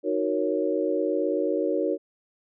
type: chord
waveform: sine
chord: D# minor seventh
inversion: none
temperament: equal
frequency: 311.1 / 370 / 466.2 / 554.4 Hz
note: D#4 / F#4 / A#4 / C#5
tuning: 0 / 0 / 0 / 0 cents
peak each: -28 dBFS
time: 0.03-1.98 s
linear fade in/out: 50 ms
effects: none